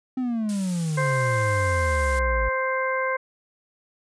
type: exponential sweep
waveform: triangle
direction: down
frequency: 261.6 to 52.4 Hz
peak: -21 dBFS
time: 0.17-2.49 s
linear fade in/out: 5 ms
type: noise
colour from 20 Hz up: blue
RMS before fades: -35 dBFS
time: 0.49-2.19 s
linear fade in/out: 0 ms
type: harmonic tone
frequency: 523.3 Hz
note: C5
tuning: in tune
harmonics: 1 / 2 / 3 / 4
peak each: -26 / -27 / -29 / -30 dBFS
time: 0.97-3.17 s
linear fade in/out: 10 ms
effects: resampled to 22050 Hz